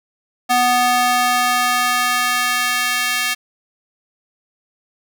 square tone with high-pass filter sweep, 246.9 Hz, B3, in tune, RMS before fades -17 dBFS, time 0.49-3.35 s, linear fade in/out 20 ms, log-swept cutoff 670 to 2000 Hz, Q 1.3, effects none

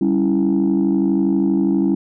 sine chord, C# diminished, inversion second, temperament equal, 196 / 277.2 / 329.6 Hz, G3 / C#4 / E4, 0 / 0 / 0 cents, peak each -17 dBFS, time 0.01-1.95 s, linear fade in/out 5 ms, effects tanh soft clip ceiling -9 dBFS

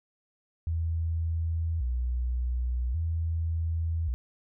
sine tone with vibrato, 71.1 Hz, C#2, 45 cents sharp, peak -26 dBFS, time 0.67-4.14 s, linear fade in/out 0 ms, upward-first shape square, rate 0.44 Hz, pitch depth 250 cents each way, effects none

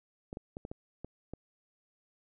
clicks, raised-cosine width 2 ms, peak -27 dBFS, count 7, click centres 0.329 / 0.371 / 0.569 / 0.651 / 0.715 / 1.046 / 1.336 s, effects none

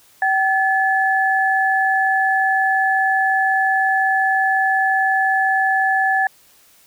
sine tone pair together, 767.6 / 1722 Hz, G5 / A6, -37 / -38 cents, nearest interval octave + major second, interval 1399 cents, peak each -17 dBFS, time 0.22-6.27 s, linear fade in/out 2 ms, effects white hiss -52 dBFS RMS until 6.86 s

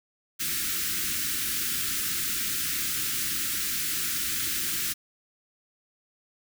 white band-stop noise, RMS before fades -29 dBFS, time 0.39-4.94 s, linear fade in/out 20 ms, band 370 to 1300 Hz, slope 48 dB/octave, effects none

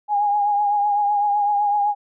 sine tone with vibrato, 822 Hz, G#5, 18 cents flat, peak -16 dBFS, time 0.08-1.95 s, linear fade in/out 50 ms, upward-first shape triangle, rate 7.9 Hz, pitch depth 41 cents each way, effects none

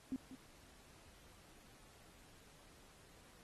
sine tone with echo, 261.6 Hz, C4, in tune, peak -37 dBFS, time 0.12-0.16 s, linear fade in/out 0 ms, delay 190 ms, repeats 1, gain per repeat -12 dB, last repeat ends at 0.35 s, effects pink hiss -64 dBFS RMS until 3.43 s + AAC 32 kbps

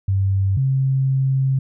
sine tone pair in turn, 97 / 133.81 Hz, G2 / C3, -18 / +39 cents, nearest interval tritone, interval 557 cents, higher second, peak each -15 dBFS, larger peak neither, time 0.08-0.57 / 0.57-1.59 s, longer second, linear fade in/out 5 ms, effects none

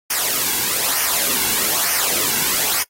white noise with flanger, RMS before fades -19 dBFS, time 0.1-2.83 s, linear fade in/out 5 ms, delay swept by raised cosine 0.25 to 1.65 ms, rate 1.1 Hz, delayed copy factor -0.65, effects noise-tail reverb RT60 0.1 s tail -20 dB re dry + AAC 48 kbps

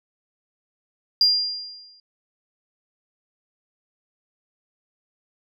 sine tone with exponential decay, 4800 Hz, D8, 37 cents sharp, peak -11 dBFS, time 1.21-2 s, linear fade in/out 2 ms, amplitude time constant 170 ms, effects tanh soft clip ceiling -8 dBFS

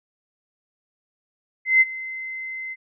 sine tone with ADSR envelope, 2063 Hz, C7, 25 cents flat, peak -10 dBFS, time 1.65-2.76 s, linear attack 160 ms, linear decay 31 ms, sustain -19 dB, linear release 38 ms, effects none

